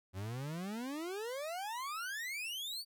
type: exponential sweep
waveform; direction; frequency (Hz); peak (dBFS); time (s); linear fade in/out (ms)
40% pulse; up; 90 to 4669; -38; 0.13-2.85; 50
effects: none